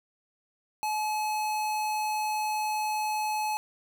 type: tone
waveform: square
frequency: 855 Hz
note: A5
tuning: 50 cents flat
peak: -28 dBFS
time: 0.83-3.57 s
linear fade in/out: 0 ms
effects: none